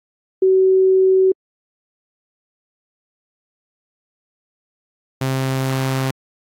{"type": "tone pair in turn", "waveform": ["sine", "sawtooth"], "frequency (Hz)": [378.1, 132.6], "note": ["F#4", "C3"], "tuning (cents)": [38, 23], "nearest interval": "octave + tritone", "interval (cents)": 1815, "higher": "first", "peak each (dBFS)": [-10, -14], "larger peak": "first", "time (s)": [[0.42, 1.32], [5.21, 6.11]], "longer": "neither", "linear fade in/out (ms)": 5, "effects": ["AAC 48 kbps"]}